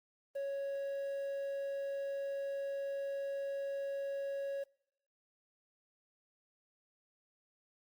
triangle tone with quantisation, 554.4 Hz, C#5, in tune, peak -34 dBFS, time 0.35-4.64 s, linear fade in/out 10 ms, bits 10, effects noise-tail reverb RT60 0.8 s tail -26 dB re dry + Opus 24 kbps

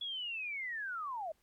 sine linear sweep, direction down, 3402 to 604 Hz, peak -37 dBFS, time 0.01-1.32 s, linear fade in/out 5 ms, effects pink hiss -75 dBFS RMS until 1.42 s + AAC 64 kbps

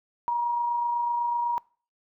sine tone with amplitude modulation, 952 Hz, A#5, 36 cents sharp, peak -22 dBFS, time 0.28-1.58 s, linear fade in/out 0 ms, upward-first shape sine, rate 28 Hz, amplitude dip 25%, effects noise-tail reverb RT60 0.4 s tail -24 dB re dry

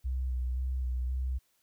sine tone with vibrato, 63.3 Hz, B1, 43 cents sharp, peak -29 dBFS, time 0.04-1.39 s, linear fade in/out 20 ms, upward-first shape square, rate 1.9 Hz, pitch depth 25 cents each way, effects white hiss -72 dBFS RMS until 1.62 s

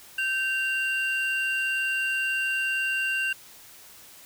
triangle tone pair together, 1554 / 2769 Hz, G6 / F7, -16 / -15 cents, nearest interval minor seventh, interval 1001 cents, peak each -26 / -25 dBFS, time 0.18-3.33 s, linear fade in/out 5 ms, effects white hiss -49 dBFS RMS until 4.25 s

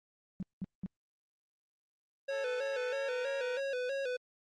sine tone bursts, 187.4 Hz, F#3, 22 cents sharp, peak -34 dBFS, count 3, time 0.4-0.861 s, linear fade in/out 0 ms, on 27 ms, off 190 ms
square tone with vibrato, 523.3 Hz, C5, in tune, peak -34 dBFS, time 2.28-4.17 s, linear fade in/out 10 ms, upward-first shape square, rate 3.1 Hz, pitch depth 83 cents each way
10% pulse tone with pitch glide, 440 to 468.9 Hz, A4 to A#4, 0 to +10 cents, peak -35 dBFS, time 2.29-3.61 s, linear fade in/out 50 ms, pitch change +110 cents, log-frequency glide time 2.84-3.28 s
effects low-pass 4000 Hz 12 dB/octave + Opus 32 kbps

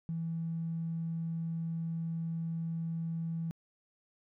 triangle tone, 164.81 Hz, E3, in tune, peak -29 dBFS, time 0.09-3.51 s, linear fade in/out 0 ms, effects tanh soft clip ceiling -31 dBFS

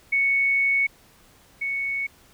sine tone pair in turn, 2217 / 2217 Hz, C#7 / C#7, 0 / 0 cents, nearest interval unison, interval 0 cents, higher neither, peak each -18 / -24 dBFS, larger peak first, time 0.12-0.87 / 1.61-2.07 s, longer first, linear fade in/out 10 ms, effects pink hiss -55 dBFS RMS until 2.33 s

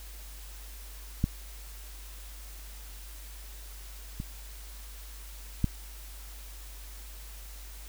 clicks, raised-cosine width 5 ms, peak -12 / -22 / -12 dBFS, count 3, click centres 1.241 / 4.201 / 5.643 s, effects added 50 Hz sine -43 dBFS peak until 7.88 s + white hiss -50 dBFS RMS until 7.88 s

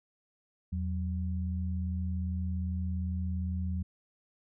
sine tone pair together, 82.47 / 185 Hz, E2 / F#3, +1 / 0 cents, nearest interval octave + major second, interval 1399 cents, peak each -31 / -36 dBFS, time 0.72-3.83 s, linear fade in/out 10 ms, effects none

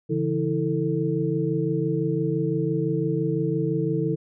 sine tone cluster, 140.9 / 166.8 / 323.9 / 444.8 Hz, C#3 / E3 / E4 / A4, +29 / +21 / -30 / +19 cents, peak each -27 dBFS, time 0.09-4.16 s, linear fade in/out 20 ms, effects none

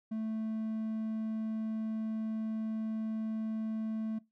triangle tone, 220 Hz, A3, in tune, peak -31 dBFS, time 0.11-4.19 s, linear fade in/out 10 ms, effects noise-tail reverb RT60 0.2 s tail -21 dB re dry

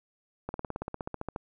slowing click train, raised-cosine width 1 ms, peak -20 dBFS, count 15, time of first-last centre 0.49-1.361 s, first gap 51 ms, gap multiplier 1.03, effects none

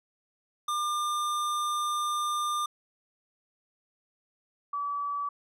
square / sine tone pair in turn, 1200 / 1148.1 Hz, D6 / D6, +37 / -40 cents, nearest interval minor second, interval 77 cents, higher first, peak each -28 / -29 dBFS, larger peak first, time 0.68-2.66 / 4.73-5.29 s, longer first, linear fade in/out 5 ms, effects low-pass 12000 Hz 12 dB/octave

